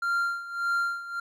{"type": "tone with tremolo", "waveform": "triangle", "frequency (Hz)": 1388, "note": "F6", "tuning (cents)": -11, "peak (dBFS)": -21, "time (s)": [0.02, 1.2], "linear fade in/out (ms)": 5, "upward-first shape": "sine", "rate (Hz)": 1.7, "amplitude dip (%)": 80, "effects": []}